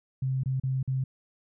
sine tone with dropouts, 131.7 Hz, C3, 12 cents sharp, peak -25 dBFS, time 0.22-1.04 s, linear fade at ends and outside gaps 5 ms, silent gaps 0.435-0.458 / 0.599-0.635 / 0.829-0.876 s, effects none

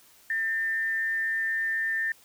sine tone with frequency modulation, 1802 Hz, A6, 41 cents sharp, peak -25 dBFS, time 0.3-2.12 s, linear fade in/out 2 ms, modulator 189 Hz, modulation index 0.28, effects white hiss -57 dBFS RMS until 2.24 s

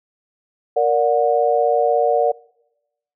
sine chord, Bb augmented, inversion none, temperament just, 466.2 / 582.7 / 728.4 Hz, Bb4 / D5 / F#5, 0 / -14 / -27 cents, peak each -18 dBFS, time 0.76-2.32 s, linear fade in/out 10 ms, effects noise-tail reverb RT60 0.9 s tail -24 dB re dry

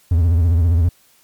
triangle tone with vibrato, 84.2 Hz, E2, 37 cents sharp, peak -9 dBFS, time 0.11-0.89 s, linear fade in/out 5 ms, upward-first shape sine, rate 15 Hz, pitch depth 110 cents each way, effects white hiss -54 dBFS RMS until 1.23 s + MP3 96 kbps

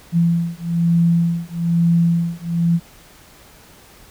sine beating tone pair, 168.7 / 169.8 Hz, E3 / F3, +40 / -48 cents, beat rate 1.1 Hz, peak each -17 dBFS, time 0.12-2.8 s, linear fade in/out 50 ms, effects pink hiss -46 dBFS RMS until 4.1 s

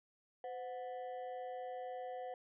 triangle ring-modulated tone, 622.3 Hz, D#5, in tune, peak -37 dBFS, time 0.44-2.34 s, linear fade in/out 2 ms, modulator 111 Hz, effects resampled to 8000 Hz

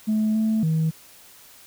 sine tone with pitch steps, 216.1 / 219.5 / 159.6 Hz, A3 / A3 / D#3, -31 / -4 / +44 cents, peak -17 dBFS, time 0.07-0.91 s, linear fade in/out 20 ms, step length 280 ms, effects tanh soft clip ceiling -16 dBFS + white hiss -49 dBFS RMS until 1.66 s

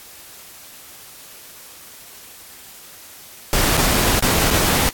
pink noise with dropouts, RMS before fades -17 dBFS, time 3.53-4.89 s, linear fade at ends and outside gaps 0 ms, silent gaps 3.771-3.775 / 4.195-4.224 / 4.503-4.51 s, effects white hiss -41 dBFS RMS until 4.93 s + AAC 64 kbps

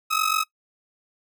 sawtooth ring-modulated tone, 1276 Hz, D#6, 43 cents sharp, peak -14 dBFS, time 0.1-0.44 s, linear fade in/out 20 ms, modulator 23.5 Hz, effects noise-tail reverb RT60 0.1 s tail -21 dB re dry

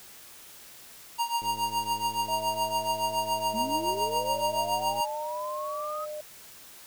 square tone with tremolo, 936 Hz, A#5, 7 cents sharp, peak -24 dBFS, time 1.18-5.06 s, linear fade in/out 20 ms, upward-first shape triangle, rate 7.1 Hz, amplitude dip 90%
click train, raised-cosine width 2 ms, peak -33 dBFS, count 388, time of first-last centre 1.42-5.003 s, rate 108 Hz
sine tone with pitch glide, 644 to 604.4 Hz, E5 to D5, -41 to +50 cents, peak -34 dBFS, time 2.28-6.21 s, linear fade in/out 5 ms, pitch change -109 cents, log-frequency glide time 3.38-4.42 s
sine linear sweep, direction up, 210 to 1275 Hz, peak -33 dBFS, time 3.53-6.06 s, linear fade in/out 20 ms
effects white hiss -49 dBFS RMS until 6.86 s

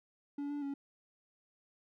triangle tone with pitch steps, 285.7 / 290 / 279.3 Hz, D4 / D4 / C#4, -48 / -22 / +13 cents, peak -34 dBFS, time 0.38-0.74 s, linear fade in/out 5 ms, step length 120 ms, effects none

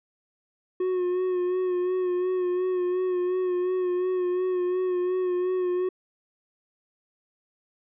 triangle tone with vibrato, 363.9 Hz, F#4, 29 cents flat, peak -21 dBFS, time 0.8-5.89 s, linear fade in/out 5 ms, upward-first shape sine, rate 2.8 Hz, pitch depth 33 cents each way, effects resampled to 8000 Hz

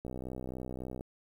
click train, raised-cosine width 2 ms, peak -27 dBFS, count 62, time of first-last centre 0.05-1.009 s, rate 63.6 Hz, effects 10-bit

